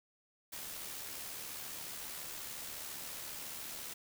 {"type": "noise with amplitude modulation", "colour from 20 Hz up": "white", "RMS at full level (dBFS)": -43, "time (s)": [0.52, 3.94], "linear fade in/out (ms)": 10, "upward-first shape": "sine", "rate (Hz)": 74.4, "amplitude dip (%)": 35, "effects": []}